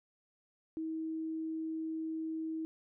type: tone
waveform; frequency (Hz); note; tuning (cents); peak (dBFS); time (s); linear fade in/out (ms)
sine; 320; D#4; +49; -35; 0.77-2.65; 0
effects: none